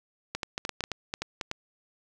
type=clicks; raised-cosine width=0.2 ms; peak=-14 dBFS; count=12; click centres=0.35 / 0.432 / 0.579 / 0.651 / 0.693 / 0.807 / 0.839 / 0.917 / 1.139 / 1.22 / 1.412 / 1.514 s; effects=none